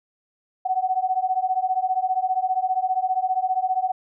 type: beating tone pair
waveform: sine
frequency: 740 / 755 Hz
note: F#5 / F#5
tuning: 0 / +35 cents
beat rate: 15 Hz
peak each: -23 dBFS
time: 0.65-3.92 s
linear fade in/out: 10 ms
effects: none